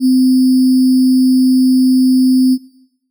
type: tone with sample-and-hold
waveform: sine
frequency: 257.5 Hz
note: C4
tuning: 28 cents flat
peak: -7 dBFS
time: 0-2.58 s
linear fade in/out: 50 ms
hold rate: 4900 Hz
effects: noise-tail reverb RT60 0.8 s tail -18 dB re dry